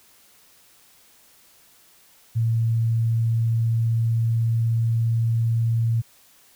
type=tone with pitch glide; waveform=sine; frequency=114.2 to 114.86 Hz; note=A#2 to A#2; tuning=-35 to -25 cents; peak=-18 dBFS; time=2.35-6.02 s; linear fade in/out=20 ms; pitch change=+10 cents; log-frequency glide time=2.68-5.84 s; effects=white hiss -55 dBFS RMS until 6.55 s